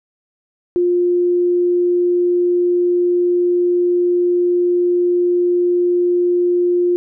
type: tone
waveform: sine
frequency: 353.2 Hz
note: F4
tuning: 20 cents sharp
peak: -12 dBFS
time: 0.76-6.96 s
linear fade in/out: 0 ms
effects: none